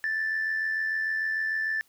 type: tone with amplitude modulation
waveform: sine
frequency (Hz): 1760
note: A6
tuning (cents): 0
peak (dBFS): -22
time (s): 0.04-1.81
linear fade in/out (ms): 0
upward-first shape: sine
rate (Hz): 86.7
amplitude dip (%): 50
effects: tanh soft clip ceiling -22 dBFS + white hiss -64 dBFS RMS until 1.88 s